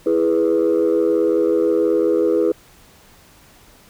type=chord; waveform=sine; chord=E major; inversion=none; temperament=equal; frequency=329.6 / 415.3 / 493.9 Hz; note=E4 / G#4 / B4; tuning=0 / 0 / 0 cents; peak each=-17 dBFS; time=0.06-2.52 s; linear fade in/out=5 ms; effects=tanh soft clip ceiling -9 dBFS + pink hiss -49 dBFS RMS until 3.89 s